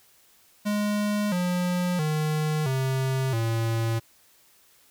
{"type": "tone with pitch steps", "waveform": "square", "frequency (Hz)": [207.7, 178.74, 153.81, 132.36, 113.91], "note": ["G#3", "F3", "D#3", "C3", "A#2"], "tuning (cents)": [0, 40, -20, 20, -40], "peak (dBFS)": -24, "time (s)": [0.65, 4], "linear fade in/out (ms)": 20, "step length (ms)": 670, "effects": ["white hiss -59 dBFS RMS until 4.9 s"]}